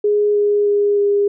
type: tone with pitch steps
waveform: sine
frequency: 415.3 / 412.2 / 409.1 / 406 Hz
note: G#4 / G#4 / G#4 / G#4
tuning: 0 / -13 / -26 / -39 cents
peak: -12 dBFS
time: 0.04-1.28 s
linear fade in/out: 5 ms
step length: 310 ms
effects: none